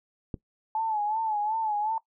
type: click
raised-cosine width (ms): 3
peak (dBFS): -20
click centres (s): 0.342
type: tone with vibrato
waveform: sine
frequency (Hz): 862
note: A5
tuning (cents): -36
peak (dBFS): -25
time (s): 0.75-1.98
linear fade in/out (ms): 2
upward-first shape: sine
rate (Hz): 2.7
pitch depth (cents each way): 74
effects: noise-tail reverb RT60 0.1 s tail -20 dB re dry